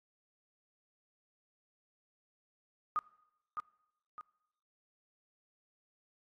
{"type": "tone with echo", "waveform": "sine", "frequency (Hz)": 1231, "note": "D#6", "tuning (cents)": -19, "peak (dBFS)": -29, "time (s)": [2.96, 2.99], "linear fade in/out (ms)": 0, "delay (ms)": 610, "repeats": 2, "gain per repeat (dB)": -7, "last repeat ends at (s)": 4.21, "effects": ["noise-tail reverb RT60 0.9 s tail -23 dB re dry", "AAC 32 kbps"]}